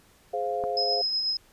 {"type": "chord", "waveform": "sine", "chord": "F minor", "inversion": "first", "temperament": "just", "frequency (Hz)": [419.1, 523.8, 698.5], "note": ["Ab4", "C5", "F5"], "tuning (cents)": [16, 2, 0], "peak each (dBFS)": [-32, -31, -29], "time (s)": [0.33, 1.02], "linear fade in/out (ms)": 10}
{"type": "click", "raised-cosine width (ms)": 1, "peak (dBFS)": -21, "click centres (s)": 0.639}
{"type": "tone with tremolo", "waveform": "sine", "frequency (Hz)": 5110, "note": "D#8", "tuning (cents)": 45, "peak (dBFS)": -23, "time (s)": [0.77, 1.37], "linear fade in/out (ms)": 2, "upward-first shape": "sine", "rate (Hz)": 8.2, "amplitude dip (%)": 35}
{"effects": ["pink hiss -59 dBFS RMS until 1.52 s", "resampled to 32000 Hz"]}